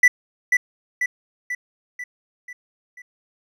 triangle tone with echo, 1975.5 Hz, B6, in tune, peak -7 dBFS, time 0.03-0.08 s, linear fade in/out 5 ms, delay 490 ms, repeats 6, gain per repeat -5 dB, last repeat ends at 3.02 s, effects none

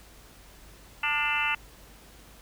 harmonic tone with a mistuned harmonic, 296.1 Hz, D4, 14 cents sharp, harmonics 3 / 4 / 5 / 6 / 7 / 8 / 9 / 10, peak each -33 / -35 / -32 / -38 / -32 / -38 / -28 / -37 dBFS, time 1.03-1.55 s, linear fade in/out 5 ms, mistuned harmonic 5, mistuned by -50 cents, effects added 50 Hz sine -53 dBFS peak until 2.41 s + pink hiss -53 dBFS RMS until 2.41 s

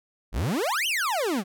40% pulse exponential two-way sweep, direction up then down, 41.5 to 3207 to 172.9 Hz, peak -23 dBFS, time 0.32-1.44 s, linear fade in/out 50 ms, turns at 0.87 s, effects none

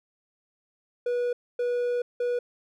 triangle tone bursts at uneven times, 486.5 Hz, B4, 26 cents flat, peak -22 dBFS, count 3, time 1.06-1.33 / 1.59-2.02 / 2.2-2.39 s, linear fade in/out 5 ms, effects none

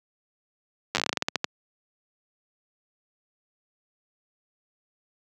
slowing click train, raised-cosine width 0.2 ms, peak -6 dBFS, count 15, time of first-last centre 0.95-1.444 s, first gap 9 ms, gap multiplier 1.19, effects high-pass 150 Hz 12 dB/octave

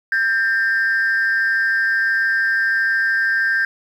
sine tone pair together, 1585 / 1806.5 Hz, G6 / A6, +19 / +45 cents, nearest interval major second, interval 226 cents, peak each -15 / -19 dBFS, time 0.12-3.65 s, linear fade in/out 2 ms, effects tanh soft clip ceiling -11 dBFS + 8-bit

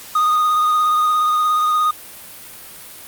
triangle tone with vibrato, 1236 Hz, D#6, 12 cents flat, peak -11 dBFS, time 0.15-1.91 s, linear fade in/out 5 ms, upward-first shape sine, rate 17 Hz, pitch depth 19 cents each way, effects white hiss -37 dBFS RMS until 3.07 s + Opus 48 kbps

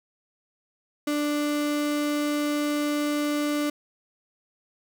35% pulse tone, 294.5 Hz, D4, 5 cents sharp, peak -22 dBFS, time 1.07-3.7 s, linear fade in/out 5 ms, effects none

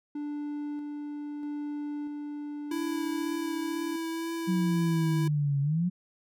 triangle tone with tremolo, 293.8 Hz, D4, 1 cent sharp, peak -30 dBFS, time 0.15-3.96 s, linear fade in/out 5 ms, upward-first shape square, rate 0.78 Hz, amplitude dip 25%
square tone with vibrato, 329.8 Hz, E4, 1 cent sharp, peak -32 dBFS, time 2.71-5.28 s, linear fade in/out 5 ms, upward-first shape triangle, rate 2 Hz, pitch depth 15 cents each way
sine exponential two-way sweep, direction down then up, 185 to 138.59 to 185 Hz, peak -24 dBFS, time 4.47-5.9 s, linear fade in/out 20 ms, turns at 5.61 s
effects none

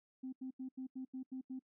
sine tone bursts, 260.1 Hz, C4, 10 cents flat, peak -40 dBFS, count 8, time 0.23-1.594 s, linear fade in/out 10 ms, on 97 ms, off 84 ms, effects noise-tail reverb RT60 0.1 s tail -25 dB re dry + tanh soft clip ceiling -36 dBFS

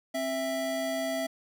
square tone pair together, 265.6 / 659.3 Hz, C4 / E5, +26 / 0 cents, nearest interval octave + major third, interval 1574 cents, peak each -35 / -31 dBFS, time 0.14-1.27 s, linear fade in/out 10 ms, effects none

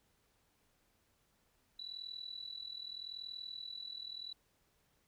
sine tone with amplitude modulation, 3951 Hz, B7, in tune, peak -40 dBFS, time 1.79-4.33 s, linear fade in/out 5 ms, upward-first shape sine, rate 40.8 Hz, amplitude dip 80%, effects pink hiss -75 dBFS RMS until 5.07 s

